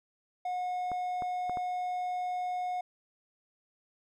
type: tone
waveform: triangle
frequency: 725 Hz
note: F#5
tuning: 35 cents flat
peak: -29 dBFS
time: 0.45-2.81 s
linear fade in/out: 5 ms
type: clicks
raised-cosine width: 1 ms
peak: -26 dBFS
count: 4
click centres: 0.917 / 1.222 / 1.496 / 1.572 s
effects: none